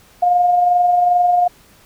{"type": "tone with amplitude modulation", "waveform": "sine", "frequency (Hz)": 711, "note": "F5", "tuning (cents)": 31, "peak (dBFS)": -9, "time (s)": [0.22, 1.48], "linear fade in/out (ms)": 10, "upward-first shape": "sine", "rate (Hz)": 22.5, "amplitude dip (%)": 35, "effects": ["pink hiss -49 dBFS RMS until 1.85 s"]}